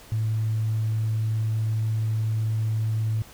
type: tone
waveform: sine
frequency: 110 Hz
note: A2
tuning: in tune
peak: -21 dBFS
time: 0.12-3.22 s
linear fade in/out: 0 ms
effects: tanh soft clip ceiling -17 dBFS + pink hiss -48 dBFS RMS until 3.33 s